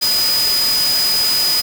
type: tone in noise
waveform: sine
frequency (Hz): 4971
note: D#8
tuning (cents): -2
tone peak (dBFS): -14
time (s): 0.01-1.62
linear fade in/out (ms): 20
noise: white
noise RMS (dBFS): -21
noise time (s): 0.01-1.62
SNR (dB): +4
effects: none